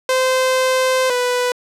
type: tone pair in turn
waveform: sawtooth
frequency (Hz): 517 / 494.4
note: C5 / B4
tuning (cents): -21 / +2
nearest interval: minor second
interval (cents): 77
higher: first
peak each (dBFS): -10 / -12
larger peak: first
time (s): 0.09-1.1 / 1.1-1.52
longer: first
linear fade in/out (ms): 2
effects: low-pass 11000 Hz 12 dB/octave